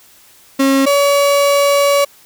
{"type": "tone pair in turn", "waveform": "35% pulse", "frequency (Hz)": [271.3, 566.5], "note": ["C#4", "C#5"], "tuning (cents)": [-37, 37], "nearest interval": "octave + minor second", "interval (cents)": 1274, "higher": "second", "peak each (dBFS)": -8, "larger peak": "neither", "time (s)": [[0.59, 0.86], [0.86, 2.05]], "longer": "second", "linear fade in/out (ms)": 10, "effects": ["white hiss -46 dBFS RMS until 2.25 s"]}